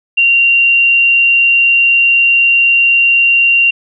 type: tone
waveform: sine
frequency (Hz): 2764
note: F7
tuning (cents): -19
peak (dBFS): -6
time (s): 0.17-3.71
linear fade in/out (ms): 10
effects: none